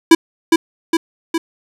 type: tone with echo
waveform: square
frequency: 329.6 Hz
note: E4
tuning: in tune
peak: -3 dBFS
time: 0.11-0.15 s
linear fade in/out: 5 ms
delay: 410 ms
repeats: 3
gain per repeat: -4 dB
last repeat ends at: 1.38 s
effects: low-pass 11000 Hz 12 dB/octave + 7-bit